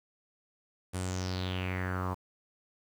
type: tone with low-pass filter sweep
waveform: sawtooth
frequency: 92.1 Hz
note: F#2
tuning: 7 cents flat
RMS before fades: -34 dBFS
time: 0.93-2.15 s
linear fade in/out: 20 ms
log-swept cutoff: 10000 to 980 Hz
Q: 5
effects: 9-bit